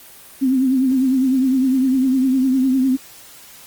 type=tone with vibrato; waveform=sine; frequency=261.6 Hz; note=C4; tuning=in tune; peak=-13 dBFS; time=0.41-2.97 s; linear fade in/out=20 ms; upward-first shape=triangle; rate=9.9 Hz; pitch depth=75 cents each way; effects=white hiss -42 dBFS RMS until 3.66 s + Opus 24 kbps